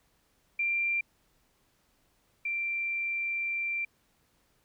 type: tone pair in turn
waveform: sine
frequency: 2371 / 2358 Hz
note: D7 / D7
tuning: +16 / +6 cents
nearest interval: unison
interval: 10 cents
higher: first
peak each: -26 / -29 dBFS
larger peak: first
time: 0.59-1.01 / 2.45-3.85 s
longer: second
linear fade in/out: 5 ms
effects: pink hiss -70 dBFS RMS until 4.64 s